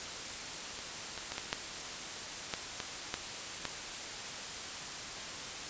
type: clicks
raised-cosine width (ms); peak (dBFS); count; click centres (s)
0.2; -24 / -23 / -20 / -18 / -13 / -15 / -18 / -15 / -16; 9; 0.789 / 1.177 / 1.32 / 1.381 / 1.529 / 2.538 / 2.802 / 3.141 / 3.653
effects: white hiss -41 dBFS RMS until 5.69 s + resampled to 16000 Hz